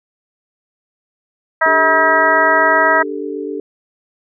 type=harmonic tone; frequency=320.7 Hz; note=E4; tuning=48 cents flat; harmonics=2 / 3 / 4 / 5 / 6; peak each=-16 / -16 / -16 / -16 / -16 dBFS; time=1.61-3.03 s; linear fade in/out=10 ms
type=chord; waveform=sine; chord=D suspended fourth; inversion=none; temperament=equal; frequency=293.7 / 392 / 440 Hz; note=D4 / G4 / A4; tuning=0 / 0 / 0 cents; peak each=-25 dBFS; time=1.66-3.6 s; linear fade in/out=2 ms
effects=none